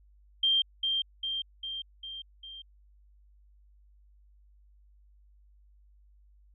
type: tone with echo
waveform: sine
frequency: 3174 Hz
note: G7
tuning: 21 cents sharp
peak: -22 dBFS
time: 0.43-0.62 s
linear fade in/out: 5 ms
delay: 400 ms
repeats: 5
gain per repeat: -4 dB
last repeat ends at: 2.62 s
effects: added 50 Hz sine -57 dBFS peak until 6.54 s